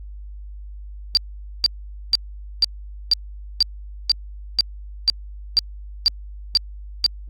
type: tone bursts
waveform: sine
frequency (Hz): 4699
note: D8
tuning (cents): 0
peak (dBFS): -11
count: 13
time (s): 1.15-7.063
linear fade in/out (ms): 0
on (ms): 21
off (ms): 470
effects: added 50 Hz sine -33 dBFS peak until 7.29 s + Opus 48 kbps